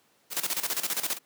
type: noise with tremolo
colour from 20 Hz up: white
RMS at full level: -28 dBFS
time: 0.3-1.19 s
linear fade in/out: 50 ms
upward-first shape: square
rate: 15 Hz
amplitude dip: 75%
effects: pink hiss -65 dBFS RMS until 1.25 s + high-pass 200 Hz 12 dB/octave